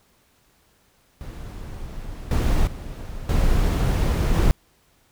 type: noise with level steps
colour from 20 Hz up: brown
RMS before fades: -34 / -19 / -33 / -19 / -17 dBFS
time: 1.21-4.51 s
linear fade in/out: 0 ms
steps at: 2.31 / 2.67 / 3.29 / 4.34 s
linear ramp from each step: 2 ms
effects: pink hiss -61 dBFS RMS until 5.11 s